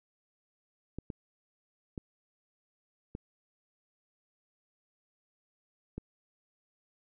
clicks, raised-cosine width 3 ms, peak -25 dBFS, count 5, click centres 0.986 / 1.102 / 1.978 / 3.151 / 5.98 s, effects none

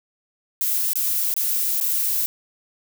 violet noise with dropouts, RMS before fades -22 dBFS, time 0.61-2.26 s, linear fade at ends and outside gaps 0 ms, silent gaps 0.933-0.956 / 1.34-1.365 / 1.801-1.811 s, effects none

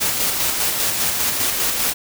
white noise with tremolo, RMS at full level -19 dBFS, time 0-1.94 s, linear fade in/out 20 ms, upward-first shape square, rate 5 Hz, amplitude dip 30%, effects none

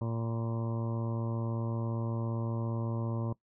harmonic tone with a mistuned harmonic, 114.7 Hz, A#2, 28 cents flat, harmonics 1 / 2 / 3 / 4 / 5 / 6 / 7 / 8 / 9 / 10, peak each -32 / -38 / -42 / -46 / -44 / -55 / -54 / -48 / -49 / -57 dBFS, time 0.01-3.33 s, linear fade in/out 5 ms, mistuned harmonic 8, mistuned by +50 cents, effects noise-tail reverb RT60 0.1 s tail -21 dB re dry

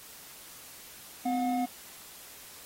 triangle tone pair together, 254.9 / 722 Hz, C4 / F#5, -45 / -43 cents, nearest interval octave + tritone, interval 1802 cents, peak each -27 / -28 dBFS, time 1.25-1.66 s, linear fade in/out 10 ms, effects white hiss -49 dBFS RMS until 2.65 s + AAC 48 kbps

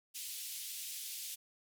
white band-pass noise, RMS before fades -44 dBFS, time 0.14-1.36 s, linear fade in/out 20 ms, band 2600 to 15000 Hz, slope 24 dB/octave, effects none

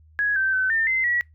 sine tone with pitch steps, 1667 / 1554 / 1523 / 1804 / 2066 / 1928 Hz, G#6 / G6 / F#6 / A6 / C7 / B6, +6 / -16 / +50 / +43 / -22 / -42 cents, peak -19 dBFS, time 0.19-1.21 s, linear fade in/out 0 ms, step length 170 ms, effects noise-tail reverb RT60 0.2 s tail -26 dB re dry + added 78 Hz sine -50 dBFS peak until 1.34 s

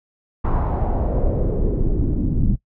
brown noise with low-pass filter sweep, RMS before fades -19 dBFS, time 0.44-2.56 s, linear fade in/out 10 ms, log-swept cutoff 1100 to 210 Hz, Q 2.5, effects noise-tail reverb RT60 0.1 s tail -19 dB re dry

